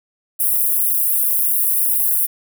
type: high-pass noise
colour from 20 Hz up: white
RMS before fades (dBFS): -17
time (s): 0.39-2.27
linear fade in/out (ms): 20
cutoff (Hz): 9800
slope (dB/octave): 48
effects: none